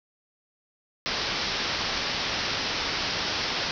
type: low-pass noise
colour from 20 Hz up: white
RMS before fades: -29 dBFS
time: 1.06-3.71 s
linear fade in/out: 0 ms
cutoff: 5600 Hz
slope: 96 dB/octave
effects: none